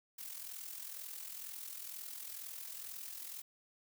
blue noise with amplitude modulation, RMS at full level -44 dBFS, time 0.18-3.42 s, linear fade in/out 10 ms, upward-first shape sine, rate 42.1 Hz, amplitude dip 60%, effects none

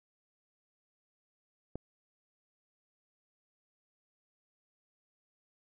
click, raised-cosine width 2 ms, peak -25 dBFS, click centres 1.756 s, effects none

